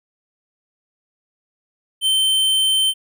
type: tone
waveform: square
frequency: 3100 Hz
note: G7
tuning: 20 cents flat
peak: -15 dBFS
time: 2.01-2.94 s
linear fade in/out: 50 ms
effects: none